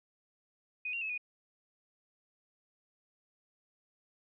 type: tone with pitch steps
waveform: sine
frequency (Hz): 2491 / 2760 / 2591 / 2464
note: D#7 / F7 / E7 / D#7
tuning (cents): +1 / -21 / -30 / -17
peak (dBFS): -34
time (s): 0.85-1.178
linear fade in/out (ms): 5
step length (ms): 82
effects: none